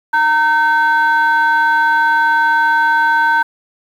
sine tone pair together, 920.5 / 1536 Hz, A#5 / G6, -22 / -36 cents, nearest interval major sixth, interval 886 cents, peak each -11 dBFS, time 0.13-3.43 s, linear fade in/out 10 ms, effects tanh soft clip ceiling -6 dBFS + 7-bit

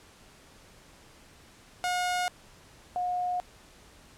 sawtooth / sine tone pair in turn, 720 / 720 Hz, F#5 / F#5, -47 / -47 cents, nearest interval unison, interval 0 cents, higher neither, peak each -23 / -27 dBFS, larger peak first, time 1.84-2.28 / 2.96-3.4 s, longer neither, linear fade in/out 0 ms, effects pink hiss -55 dBFS RMS until 4.17 s + low-pass 10000 Hz 12 dB/octave

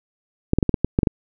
clicks, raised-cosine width 3 ms, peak -3 dBFS, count 9, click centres 0.534 / 0.586 / 0.628 / 0.693 / 0.742 / 0.846 / 0.989 / 1.032 / 1.072 s, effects none

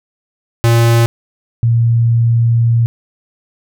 square / sine tone pair in turn, 116.54 / 116.54 Hz, A#2 / A#2, 0 / 0 cents, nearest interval unison, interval 0 cents, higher neither, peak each -8 dBFS, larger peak neither, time 0.64-1.06 / 1.63-2.86 s, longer second, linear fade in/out 0 ms, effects none

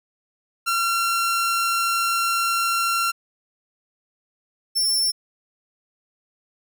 sawtooth tone pair in turn, 1367 / 5396 Hz, F6 / E8, -37 / +40 cents, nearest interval 2 octaves, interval 2377 cents, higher second, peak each -16 dBFS, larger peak neither, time 0.66-3.12 / 4.75-5.12 s, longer first, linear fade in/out 20 ms, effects none

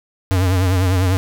square tone with vibrato, 92.5 Hz, F#2, in tune, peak -14 dBFS, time 0.31-1.17 s, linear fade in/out 0 ms, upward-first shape triangle, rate 10 Hz, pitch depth 92 cents each way, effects none

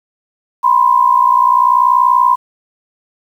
sine tone pair together, 980.5 / 1041 Hz, B5 / C6, -13 / -9 cents, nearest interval minor second, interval 104 cents, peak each -10 dBFS, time 0.63-2.36 s, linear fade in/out 20 ms, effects 7-bit

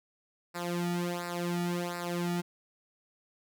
sawtooth tone with flanger, 174.61 Hz, F3, in tune, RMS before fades -33 dBFS, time 0.54-2.42 s, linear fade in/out 20 ms, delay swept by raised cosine 0.31 to 1.91 ms, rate 1.4 Hz, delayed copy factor -0.85, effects none

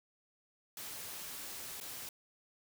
white noise with dropouts, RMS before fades -45 dBFS, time 0.77-2.09 s, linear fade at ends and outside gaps 2 ms, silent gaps 1.802-1.81 s, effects none

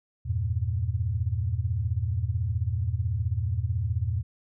sine chord, E diminished, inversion none, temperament equal, 82.41 / 98 / 116.54 Hz, E2 / G2 / Bb2, 0 / 0 / 0 cents, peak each -29 dBFS, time 0.25-4.23 s, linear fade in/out 20 ms, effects none

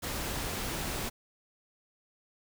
pink noise, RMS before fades -35 dBFS, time 0.02-1.1 s, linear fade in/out 20 ms, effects none

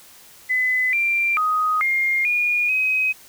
sine tone with pitch steps, 2015 / 2368 / 1251 / 2123 / 2437 / 2528 Hz, B6 / D7 / D#6 / C7 / D#7 / D#7, +34 / +14 / +9 / +25 / -37 / +27 cents, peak -17 dBFS, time 0.49-3.13 s, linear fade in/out 20 ms, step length 440 ms, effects white hiss -47 dBFS RMS until 3.28 s

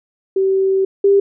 sine tone pair in turn, 384.6 / 397.7 Hz, G4 / G4, -33 / +25 cents, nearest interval minor second, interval 58 cents, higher second, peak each -12 / -8 dBFS, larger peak second, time 0.36-0.85 / 1.04-1.2 s, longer first, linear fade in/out 5 ms, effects none

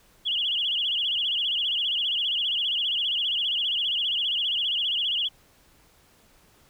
sine tone with vibrato, 3100 Hz, G7, 20 cents flat, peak -23 dBFS, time 0.25-5.29 s, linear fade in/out 20 ms, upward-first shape sine, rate 15 Hz, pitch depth 170 cents each way, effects pink hiss -59 dBFS RMS until 6.69 s

